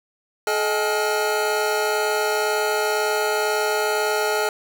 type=tone cluster; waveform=square; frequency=428.2 / 625 / 795 / 857 / 1419 Hz; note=A4 / D#5 / G5 / A5 / F6; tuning=-47 / +8 / +24 / -46 / +27 cents; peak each=-24 / -28 / -31 / -28 / -27 dBFS; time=0.47-4.49 s; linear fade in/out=2 ms; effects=none